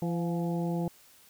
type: harmonic tone with a mistuned harmonic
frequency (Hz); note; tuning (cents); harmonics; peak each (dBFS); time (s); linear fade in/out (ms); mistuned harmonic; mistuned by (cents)
170; F3; -46; 1 / 2 / 3 / 4 / 5; -29 / -35 / -39 / -41 / -43; 0.02-0.88; 2; 4; +54
effects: white hiss -58 dBFS RMS until 1.29 s